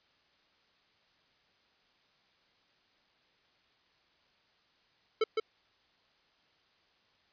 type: tone with echo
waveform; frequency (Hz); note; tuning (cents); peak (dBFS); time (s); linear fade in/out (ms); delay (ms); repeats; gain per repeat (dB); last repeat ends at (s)
square; 440; A4; 0; -25; 5.21-5.24; 5; 160; 1; -3; 5.4
effects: white hiss -69 dBFS RMS until 7.32 s + resampled to 11025 Hz